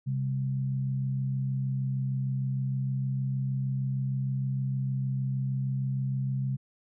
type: tone pair together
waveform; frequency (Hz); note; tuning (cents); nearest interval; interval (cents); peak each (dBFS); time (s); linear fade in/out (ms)
sine; 133.3 / 199.78; C3 / G3; +33 / +33; perfect fifth; 700; -27 / -37; 0.06-6.57; 20
effects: none